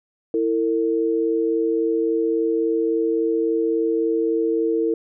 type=tone pair together; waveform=sine; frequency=329.6 / 453.2 Hz; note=E4 / A#4; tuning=0 / -49 cents; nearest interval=tritone; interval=551 cents; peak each=-21 / -20 dBFS; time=0.34-4.94 s; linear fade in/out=2 ms; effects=none